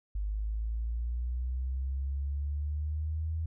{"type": "linear sweep", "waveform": "sine", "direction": "up", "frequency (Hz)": [50.2, 81.3], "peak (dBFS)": -30, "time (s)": [0.15, 3.46], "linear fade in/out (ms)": 5, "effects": []}